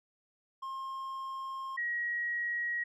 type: tone pair in turn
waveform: triangle / sine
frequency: 1067 / 1901.2 Hz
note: C6 / A#6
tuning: +34 / +34 cents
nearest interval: minor seventh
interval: 1000 cents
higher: second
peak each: -35 / -31 dBFS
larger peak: second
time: 0.62-1.77 / 1.77-2.84 s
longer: first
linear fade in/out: 10 ms
effects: none